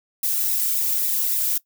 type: noise with flanger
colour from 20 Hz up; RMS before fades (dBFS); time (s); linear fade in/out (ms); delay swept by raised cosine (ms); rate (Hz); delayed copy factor
violet; -22; 0.23-1.58; 5; 0.65 to 1.95; 3.6; -0.7
effects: noise-tail reverb RT60 0.1 s tail -20 dB re dry